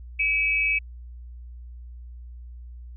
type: tone pair together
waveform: sine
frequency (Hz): 2300 / 2578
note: D7 / E7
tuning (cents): -37 / -39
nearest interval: major second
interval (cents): 198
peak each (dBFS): -23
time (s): 0.19-0.79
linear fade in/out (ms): 10
effects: added 60 Hz sine -38 dBFS peak until 2.96 s